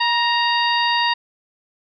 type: harmonic tone with a mistuned harmonic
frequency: 932.3 Hz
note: A#5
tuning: in tune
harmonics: 1 / 2 / 3 / 4 / 5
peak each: -19 / -22 / -24 / -25 / -26 dBFS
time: 0-1.14 s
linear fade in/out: 10 ms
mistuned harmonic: 1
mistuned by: +40 cents
effects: none